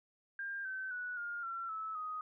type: tone with pitch steps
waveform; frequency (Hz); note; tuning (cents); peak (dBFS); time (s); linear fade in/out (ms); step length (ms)
sine; 1600 / 1535.7 / 1474 / 1414.8 / 1357.9 / 1303.4 / 1251; G6 / G6 / F#6 / F6 / F6 / E6 / D#6; +35 / -36 / -7 / +22 / -49 / -20 / +9; -38; 0.39-2.21; 2; 260
effects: none